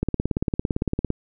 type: click train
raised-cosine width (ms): 3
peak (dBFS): -9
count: 20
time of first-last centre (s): 0.03-1.103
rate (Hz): 17.7
effects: none